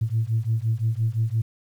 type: beating tone pair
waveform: sine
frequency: 109.7 / 115.5 Hz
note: A2 / A#2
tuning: -5 / -16 cents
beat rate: 5.8 Hz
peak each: -23 dBFS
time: 0.01-1.42 s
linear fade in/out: 10 ms
effects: tanh soft clip ceiling -14 dBFS + 9-bit